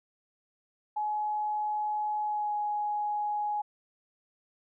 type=tone with pitch glide; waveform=sine; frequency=845 to 835.3 Hz; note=G#5 to G#5; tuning=+30 to +10 cents; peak=-28 dBFS; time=0.96-3.62 s; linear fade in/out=10 ms; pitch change=-20 cents; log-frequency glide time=2.23-2.54 s; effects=none